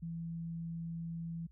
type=tone; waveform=sine; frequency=166.5 Hz; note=E3; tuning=18 cents sharp; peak=-38 dBFS; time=0.02-1.47 s; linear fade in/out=10 ms; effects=added 60 Hz sine -57 dBFS peak until 1.51 s